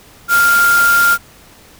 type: tone in noise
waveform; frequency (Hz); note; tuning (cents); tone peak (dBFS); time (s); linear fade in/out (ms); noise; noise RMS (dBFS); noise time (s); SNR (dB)
sine; 1396.9; F6; 0; -8; 0.28-1.18; 50; white; -20; 0.28-1.18; +9
effects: pink hiss -43 dBFS RMS until 1.79 s